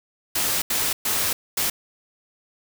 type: noise bursts at uneven times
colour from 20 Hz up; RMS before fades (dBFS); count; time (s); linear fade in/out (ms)
white; -23; 4; 0.35-0.62 / 0.7-0.93 / 1.05-1.33 / 1.57-1.7; 5
effects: none